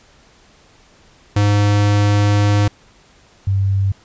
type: tone pair in turn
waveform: square / sine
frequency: 102.8 / 97.57 Hz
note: G#2 / G2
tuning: -17 / -8 cents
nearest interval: minor second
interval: 91 cents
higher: first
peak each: -12 / -13 dBFS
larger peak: first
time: 1.36-2.68 / 3.47-3.92 s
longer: first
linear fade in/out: 5 ms
effects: pink hiss -50 dBFS RMS until 4.04 s + resampled to 16000 Hz